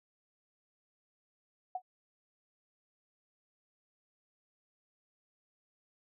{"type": "tone with exponential decay", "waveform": "sine", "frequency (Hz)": 738, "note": "F#5", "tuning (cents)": -5, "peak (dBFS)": -30, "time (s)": [1.75, 1.82], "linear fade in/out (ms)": 5, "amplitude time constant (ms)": 15, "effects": []}